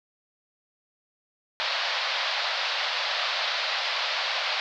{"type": "band-pass noise", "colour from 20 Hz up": "white", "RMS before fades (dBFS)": -28, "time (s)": [1.6, 4.6], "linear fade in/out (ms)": 0, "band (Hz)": [550, 4700], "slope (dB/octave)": 48, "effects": []}